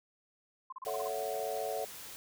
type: tone bursts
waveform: sine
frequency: 1046.5 Hz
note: C6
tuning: in tune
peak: -40 dBFS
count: 7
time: 0.7-1.079 s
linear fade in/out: 5 ms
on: 25 ms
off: 34 ms
type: noise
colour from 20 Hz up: white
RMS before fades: -47 dBFS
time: 0.85-2.16 s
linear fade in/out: 0 ms
type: chord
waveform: sine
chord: F# minor seventh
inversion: first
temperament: equal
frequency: 440 / 554.4 / 659.3 / 740 Hz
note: A4 / C#5 / E5 / F#5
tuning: 0 / 0 / 0 / 0 cents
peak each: -39 dBFS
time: 0.86-1.85 s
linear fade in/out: 5 ms
effects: none